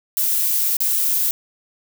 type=noise with dropouts; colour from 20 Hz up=violet; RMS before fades=-19 dBFS; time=0.17-1.31 s; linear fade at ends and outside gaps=1 ms; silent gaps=0.768-0.804 s; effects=none